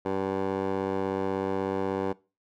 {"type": "tone with band-pass filter", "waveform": "15% pulse", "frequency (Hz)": 96.4, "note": "G2", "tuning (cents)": -28, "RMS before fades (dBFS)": -29, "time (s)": [0.05, 2.13], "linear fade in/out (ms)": 10, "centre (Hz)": 580, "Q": 2.1, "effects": ["noise-tail reverb RT60 0.3 s tail -21 dB re dry"]}